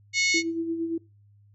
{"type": "harmonic tone", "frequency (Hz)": 730, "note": "F#5", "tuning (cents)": -24, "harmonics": [3, 4, 5, 6, 7, 8, 9, 10], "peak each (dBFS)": [-23, -36, -34, -29, -39, -33, -33, -38], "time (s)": [0.13, 0.43], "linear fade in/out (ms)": 50}
{"type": "tone with tremolo", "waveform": "sine", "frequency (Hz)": 330.8, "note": "E4", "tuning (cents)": 6, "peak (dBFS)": -24, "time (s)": [0.34, 0.98], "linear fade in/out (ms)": 5, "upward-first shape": "sine", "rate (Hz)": 8.7, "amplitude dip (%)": 50}
{"effects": ["noise-tail reverb RT60 0.3 s tail -22 dB re dry", "added 102 Hz sine -54 dBFS peak until 1.54 s"]}